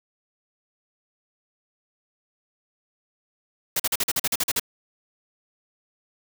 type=noise bursts; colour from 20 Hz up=white; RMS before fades=-23 dBFS; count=11; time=3.76-4.597 s; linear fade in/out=5 ms; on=37 ms; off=43 ms; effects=none